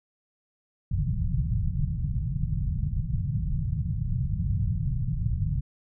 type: low-pass noise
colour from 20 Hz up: white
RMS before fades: -27 dBFS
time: 0.91-5.61 s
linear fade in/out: 5 ms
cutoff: 160 Hz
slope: 48 dB/octave
effects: none